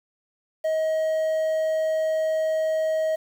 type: tone with quantisation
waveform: triangle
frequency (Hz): 633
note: D#5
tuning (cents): +30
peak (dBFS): -19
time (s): 0.64-3.16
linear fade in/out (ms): 10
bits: 8
effects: none